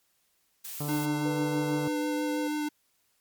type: noise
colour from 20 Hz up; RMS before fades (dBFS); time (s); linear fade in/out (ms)
blue; -39; 0.64-1.06; 10
type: harmonic tone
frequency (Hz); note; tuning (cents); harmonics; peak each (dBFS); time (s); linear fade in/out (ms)
146.83; D3; 0; 1 / 2 / 3 / 4 / 5 / 6 / 7 / 8 / 9; -32 / -38 / -42 / -44 / -46 / -48 / -49 / -50 / -51; 0.8-1.88; 5
type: tone with vibrato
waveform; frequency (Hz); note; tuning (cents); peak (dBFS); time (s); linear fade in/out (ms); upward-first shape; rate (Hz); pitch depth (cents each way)
square; 300; D4; +37; -29; 0.88-2.69; 10; sine; 6.1; 10
type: tone with pitch glide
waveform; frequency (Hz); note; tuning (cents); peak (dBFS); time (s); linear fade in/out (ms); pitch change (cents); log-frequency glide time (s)
sine; 490 to 501.2; B4 to B4; -14 to +25; -33; 1.25-2.48; 10; +39; 1.75-2.19
effects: white hiss -71 dBFS RMS until 3.2 s + MP3 96 kbps